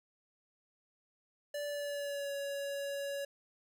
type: tone with pitch glide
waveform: square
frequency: 582 to 561.9 Hz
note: D5 to C#5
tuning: -16 to +23 cents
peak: -37 dBFS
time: 1.54-3.25 s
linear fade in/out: 5 ms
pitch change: -61 cents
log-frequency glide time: 1.66-2.33 s
effects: none